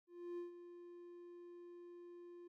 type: tone with ADSR envelope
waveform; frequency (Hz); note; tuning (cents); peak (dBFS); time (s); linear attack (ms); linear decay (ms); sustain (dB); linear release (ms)
triangle; 349.2; F4; 0; -40; 0.07-2.48; 310; 130; -11; 9
effects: none